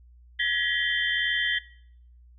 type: tone cluster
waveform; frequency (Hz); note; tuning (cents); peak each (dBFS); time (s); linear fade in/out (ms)
sine; 1692 / 1919 / 2001 / 3133 / 3467; G#6 / A#6 / B6 / G7 / A7; +32 / +50 / +22 / -2 / -26; -31 / -26 / -33 / -29 / -35; 0.39-1.59; 10
effects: noise-tail reverb RT60 0.7 s tail -22 dB re dry + added 60 Hz sine -50 dBFS peak until 2.38 s